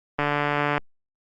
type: click train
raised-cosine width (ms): 0.5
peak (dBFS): -8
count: 87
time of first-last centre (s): 0.19-0.779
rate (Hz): 146
effects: Opus 32 kbps